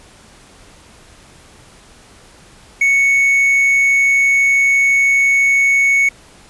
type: tone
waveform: triangle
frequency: 2217 Hz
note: C#7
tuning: in tune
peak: -8 dBFS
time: 2.81-6.09 s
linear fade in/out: 5 ms
effects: pink hiss -44 dBFS RMS until 6.49 s + resampled to 24000 Hz